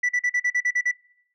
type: tone bursts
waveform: sine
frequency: 1968 Hz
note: B6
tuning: 7 cents flat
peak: -16 dBFS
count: 9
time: 0.03-0.915 s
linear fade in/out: 10 ms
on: 61 ms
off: 42 ms
effects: noise-tail reverb RT60 0.7 s tail -23 dB re dry + tanh soft clip ceiling -18 dBFS